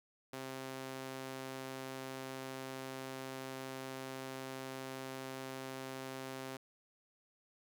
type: tone with high-pass filter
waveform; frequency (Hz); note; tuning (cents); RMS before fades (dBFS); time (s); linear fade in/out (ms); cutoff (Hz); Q
sawtooth; 132.2; C3; +18; -45; 0.33-6.57; 5; 290; 0.73
effects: none